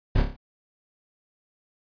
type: noise with echo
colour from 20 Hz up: brown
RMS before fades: -20 dBFS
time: 0.15-0.22 s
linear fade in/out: 10 ms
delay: 29 ms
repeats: 5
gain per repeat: -5 dB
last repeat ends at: 0.365 s
effects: resampled to 11025 Hz